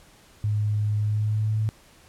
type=tone with pitch glide; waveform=sine; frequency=105.2 to 108.53 Hz; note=G#2 to A2; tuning=+23 to -23 cents; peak=-21 dBFS; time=0.44-1.69 s; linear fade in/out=0 ms; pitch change=+54 cents; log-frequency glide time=0.99-1.58 s; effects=pink hiss -54 dBFS RMS until 2.08 s + low-pass 12000 Hz 12 dB/octave